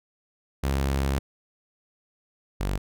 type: tone pair in turn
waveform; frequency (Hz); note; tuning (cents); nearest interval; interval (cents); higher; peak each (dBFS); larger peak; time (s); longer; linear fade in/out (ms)
sawtooth; 68.2 / 48.3; C#2 / G1; -28 / -25; tritone; 597; first; -19 / -21; first; 0.63-1.19 / 2.6-2.78; first; 10
effects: none